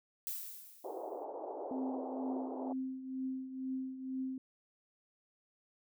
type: noise with exponential decay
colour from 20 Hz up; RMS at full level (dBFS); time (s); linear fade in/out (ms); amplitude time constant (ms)
violet; -38; 0.27-1.24; 0; 210
type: band-pass noise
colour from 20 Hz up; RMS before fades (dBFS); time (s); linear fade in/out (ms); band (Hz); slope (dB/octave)
white; -43; 0.84-2.73; 5; 320 to 840; 48
type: tone with tremolo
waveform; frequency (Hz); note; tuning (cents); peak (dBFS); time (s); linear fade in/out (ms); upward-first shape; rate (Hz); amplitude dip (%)
sine; 261.6; C4; 0; -34; 1.71-4.38; 2; triangle; 2.1; 70
effects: none